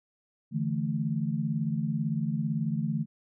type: chord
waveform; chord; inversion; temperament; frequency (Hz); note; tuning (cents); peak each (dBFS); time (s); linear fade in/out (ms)
sine; D suspended second; none; equal; 146.83 / 164.81 / 220; D3 / E3 / A3; 0 / 0 / 0; -31; 0.51-3.06; 50
effects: none